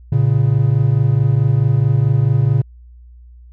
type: tone pair together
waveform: triangle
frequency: 113.98 / 138.59 Hz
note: A#2 / C#3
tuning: -38 / 0 cents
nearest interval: minor third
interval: 338 cents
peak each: -12 dBFS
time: 0.12-2.62 s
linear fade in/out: 5 ms
effects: added 60 Hz sine -38 dBFS peak until 3.52 s